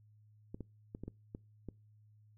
clicks, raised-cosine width 3 ms, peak -30 dBFS, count 7, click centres 0.545 / 0.607 / 0.949 / 1.036 / 1.08 / 1.349 / 1.687 s, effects noise-tail reverb RT60 0.3 s tail -25 dB re dry + added 106 Hz sine -61 dBFS peak until 2.37 s

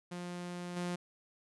sawtooth tone with level steps, 176.6 Hz, F3, 20 cents sharp, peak -36 / -31 dBFS, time 0.11-0.96 s, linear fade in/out 10 ms, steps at 0.76 s, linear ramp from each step 10 ms, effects resampled to 24000 Hz

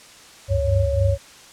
sine tone cluster, 70.5 / 94.7 / 98.2 / 556 Hz, C#2 / F#2 / G2 / C#5, +30 / +41 / +4 / +5 cents, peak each -22 dBFS, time 0.48-1.18 s, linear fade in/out 50 ms, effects white hiss -45 dBFS RMS until 1.52 s + low-pass 8000 Hz 12 dB/octave

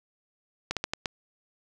slowing click train, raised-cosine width 0.2 ms, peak -11 dBFS, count 5, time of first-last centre 0.71-1.058 s, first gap 57 ms, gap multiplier 1.29, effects none

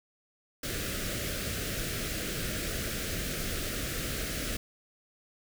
pink band-stop noise, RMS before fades -34 dBFS, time 0.63-4.57 s, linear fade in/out 5 ms, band 650 to 1300 Hz, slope 48 dB/octave, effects none

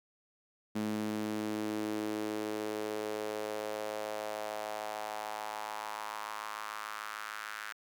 sawtooth tone with high-pass filter sweep, 106.8 Hz, G#2, 49 cents sharp, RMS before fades -38 dBFS, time 0.75-7.73 s, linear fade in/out 10 ms, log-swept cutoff 230 to 1500 Hz, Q 3, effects none

